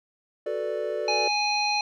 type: chord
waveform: triangle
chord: B minor seventh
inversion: second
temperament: equal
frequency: 370 / 440 / 493.9 / 587.3 Hz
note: F#4 / A4 / B4 / D5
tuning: 0 / 0 / 0 / 0 cents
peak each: -33 / -29 / -33 / -28 dBFS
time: 0.46-1.28 s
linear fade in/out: 5 ms
type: harmonic tone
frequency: 830.6 Hz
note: G#5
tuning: in tune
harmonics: 1 / 3 / 5 / 7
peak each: -26 / -27 / -28 / -38 dBFS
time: 1.08-1.81 s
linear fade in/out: 2 ms
effects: none